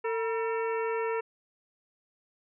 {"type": "harmonic tone with a mistuned harmonic", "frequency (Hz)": 450.5, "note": "A4", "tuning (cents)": 41, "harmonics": [1, 2, 3, 4, 5, 6], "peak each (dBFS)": [-29, -35, -39, -41, -43, -45], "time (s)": [0.04, 1.21], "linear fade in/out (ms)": 10, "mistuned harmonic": 2, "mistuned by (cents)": 98, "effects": []}